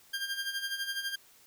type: tone with tremolo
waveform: 20% pulse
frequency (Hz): 1600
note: G6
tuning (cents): +35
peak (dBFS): -26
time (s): 0.13-1.16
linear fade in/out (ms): 10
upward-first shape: sine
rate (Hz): 12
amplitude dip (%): 65
effects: white hiss -60 dBFS RMS until 1.46 s

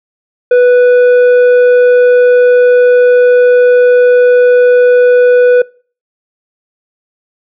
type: tone with tanh clipping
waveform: sine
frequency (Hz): 493.3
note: B4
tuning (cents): -2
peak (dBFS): -4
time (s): 0.51-5.62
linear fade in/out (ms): 5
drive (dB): 7
effects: noise-tail reverb RT60 0.4 s tail -24 dB re dry

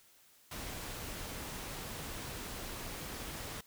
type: noise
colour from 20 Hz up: pink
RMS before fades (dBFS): -43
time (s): 0.51-3.61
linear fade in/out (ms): 5
effects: white hiss -64 dBFS RMS until 3.66 s

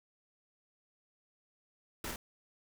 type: noise with echo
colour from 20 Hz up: pink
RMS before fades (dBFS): -40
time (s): 2.04-2.11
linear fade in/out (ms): 2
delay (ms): 50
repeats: 1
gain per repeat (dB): -2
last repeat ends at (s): 2.16
effects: none

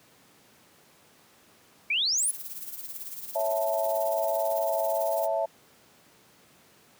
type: exponential sweep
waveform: sine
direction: up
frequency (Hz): 2251 to 11000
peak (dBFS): -23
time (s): 1.9-2.31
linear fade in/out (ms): 5
type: noise with tremolo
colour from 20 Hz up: violet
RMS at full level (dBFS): -36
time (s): 2.17-5.28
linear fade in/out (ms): 20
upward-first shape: triangle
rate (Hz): 18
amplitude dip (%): 70
type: chord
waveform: sine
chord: A major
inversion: first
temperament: equal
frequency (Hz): 554.4 / 659.3 / 880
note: C#5 / E5 / A5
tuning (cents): 0 / 0 / 0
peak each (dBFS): -31 / -26 / -32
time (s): 3.35-5.46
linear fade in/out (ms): 10
effects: pink hiss -58 dBFS RMS until 6.99 s + high-pass 150 Hz 12 dB/octave

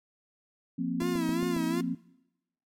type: chord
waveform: sine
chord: F suspended fourth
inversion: none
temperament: just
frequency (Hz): 174.61 / 232.8 / 261.9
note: F3 / Bb3 / C4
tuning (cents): 0 / -2 / +2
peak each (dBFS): -33 / -33 / -31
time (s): 0.78-1.95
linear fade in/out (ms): 10
type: tone with vibrato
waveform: 45% pulse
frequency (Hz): 336.8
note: E4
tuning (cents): +37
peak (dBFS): -30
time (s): 1-1.81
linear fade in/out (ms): 5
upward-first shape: sine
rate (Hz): 2.7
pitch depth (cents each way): 100
type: click train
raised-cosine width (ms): 2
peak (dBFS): -26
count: 5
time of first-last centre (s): 1.02-1.565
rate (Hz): 7.34
effects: noise-tail reverb RT60 0.9 s tail -22 dB re dry + MP3 64 kbps

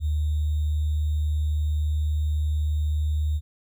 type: tone with sample-and-hold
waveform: sine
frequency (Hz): 75.9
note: D#2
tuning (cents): -42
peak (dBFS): -21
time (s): 0-3.41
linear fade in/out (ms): 50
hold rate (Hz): 3675
effects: none

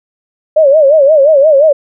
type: tone with vibrato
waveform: sine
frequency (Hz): 587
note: D5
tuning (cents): -1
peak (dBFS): -3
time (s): 0.56-1.73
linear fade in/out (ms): 10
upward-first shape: sine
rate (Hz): 5.7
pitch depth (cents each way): 150
effects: none

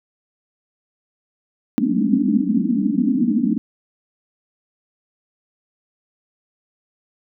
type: band-pass noise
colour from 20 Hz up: pink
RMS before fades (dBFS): -18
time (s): 1.78-3.58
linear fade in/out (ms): 0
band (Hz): 190 to 300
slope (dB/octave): 96
effects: none

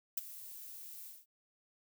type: noise with ADSR envelope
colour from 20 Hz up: violet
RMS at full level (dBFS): -33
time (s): 0.17-1.26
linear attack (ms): 7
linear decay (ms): 20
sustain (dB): -16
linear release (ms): 200
effects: none

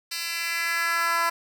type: tone with high-pass filter sweep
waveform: 10% pulse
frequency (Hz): 336.4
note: E4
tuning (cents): +35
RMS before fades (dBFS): -26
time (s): 0.11-1.3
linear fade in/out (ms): 10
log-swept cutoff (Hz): 3500 to 990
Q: 1.9
effects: none

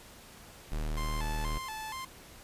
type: tone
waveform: square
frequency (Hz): 38.21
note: D#1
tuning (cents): -31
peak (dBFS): -32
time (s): 0.72-1.58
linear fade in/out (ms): 0
type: tone with vibrato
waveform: sawtooth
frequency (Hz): 956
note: A#5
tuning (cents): +43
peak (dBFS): -34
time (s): 0.97-2.05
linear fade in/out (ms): 5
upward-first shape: square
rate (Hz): 2.1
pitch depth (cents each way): 160
effects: pink hiss -52 dBFS RMS until 2.43 s + resampled to 32000 Hz

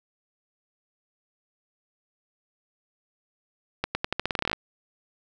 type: accelerating click train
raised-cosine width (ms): 0.3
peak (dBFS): -9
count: 15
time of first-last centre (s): 3.84-4.531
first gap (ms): 110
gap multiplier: 0.86
effects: none

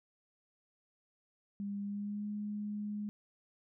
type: tone with pitch glide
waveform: sine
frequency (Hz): 201.4 to 208.1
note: G3 to G#3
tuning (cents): +47 to +4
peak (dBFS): -36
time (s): 1.6-3.09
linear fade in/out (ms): 0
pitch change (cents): +57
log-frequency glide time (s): 1.82-2.27
effects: none

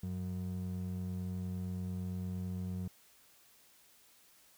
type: ring-modulated tone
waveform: triangle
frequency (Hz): 138.7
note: C#3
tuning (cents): +1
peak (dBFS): -31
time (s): 0.03-2.88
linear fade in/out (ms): 5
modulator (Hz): 44.4
effects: white hiss -64 dBFS RMS until 4.57 s

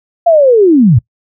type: linear sweep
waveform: sine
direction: down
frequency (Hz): 698.5 to 98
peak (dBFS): -3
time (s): 0.26-0.99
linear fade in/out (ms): 10
effects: noise-tail reverb RT60 0.1 s tail -22 dB re dry

